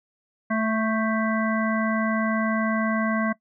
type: harmonic tone with a mistuned harmonic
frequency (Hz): 220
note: A3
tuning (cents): 0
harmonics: 1 / 3 / 5 / 7 / 9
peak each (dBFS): -23 / -28 / -30 / -31 / -33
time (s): 0.5-3.33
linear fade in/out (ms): 10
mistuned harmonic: 7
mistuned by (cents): +29
effects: noise-tail reverb RT60 0.1 s tail -20 dB re dry